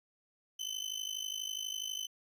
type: tone with amplitude modulation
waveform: 30% pulse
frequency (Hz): 3043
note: F#7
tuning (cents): +48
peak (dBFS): -30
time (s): 0.59-2.07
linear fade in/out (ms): 10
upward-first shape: sine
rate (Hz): 52.2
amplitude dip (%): 85
effects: resampled to 32000 Hz